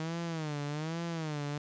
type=tone with vibrato; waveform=sawtooth; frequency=156.6 Hz; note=D#3; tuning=11 cents sharp; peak=-30 dBFS; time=0-1.58 s; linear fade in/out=2 ms; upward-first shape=sine; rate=1.2 Hz; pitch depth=140 cents each way; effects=resampled to 16000 Hz + 10-bit